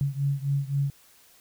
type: beating tone pair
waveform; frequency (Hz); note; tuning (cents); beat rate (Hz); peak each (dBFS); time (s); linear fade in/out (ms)
sine; 138.59 / 142.39; C#3 / C#3; 0 / +47; 3.8; -26 / -28; 0.01-0.9; 0
effects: white hiss -57 dBFS RMS until 1.4 s

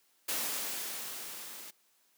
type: noise with level ramp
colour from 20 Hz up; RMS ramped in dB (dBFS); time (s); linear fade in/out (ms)
white; -33 to -47; 0.28-1.71; 10
effects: white hiss -70 dBFS RMS until 2.17 s + high-pass 200 Hz 12 dB/octave

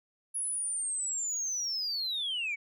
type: linear sweep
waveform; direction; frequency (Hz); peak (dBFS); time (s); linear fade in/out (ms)
sine; down; 10548 to 2217; -29; 0.34-2.56; 20
effects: tanh soft clip ceiling -28 dBFS

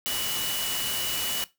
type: tone in noise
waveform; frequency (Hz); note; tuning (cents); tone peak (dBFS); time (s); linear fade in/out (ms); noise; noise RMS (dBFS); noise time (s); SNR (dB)
sine; 2944; F#7; -9; -32; 0.06-1.44; 0; white; -30; 0.06-1.44; -5
effects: noise-tail reverb RT60 0.2 s tail -17 dB re dry

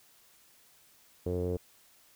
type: tone with low-pass filter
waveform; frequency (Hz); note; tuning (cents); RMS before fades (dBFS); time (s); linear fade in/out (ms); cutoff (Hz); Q
sawtooth; 89.4; F2; +41; -32; 1.26-1.57; 5; 460; 5.6
effects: white hiss -62 dBFS RMS until 2.15 s

